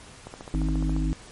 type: click train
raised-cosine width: 1 ms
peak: -24 dBFS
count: 11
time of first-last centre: 0.27-0.964 s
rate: 14.4 Hz
type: harmonic tone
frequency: 51.91 Hz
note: G#1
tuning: in tune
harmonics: 1 / 3 / 5 / 6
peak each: -24 / -29 / -31 / -32 dBFS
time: 0.54-1.13 s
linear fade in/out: 0 ms
effects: pink hiss -47 dBFS RMS until 1.31 s + MP3 48 kbps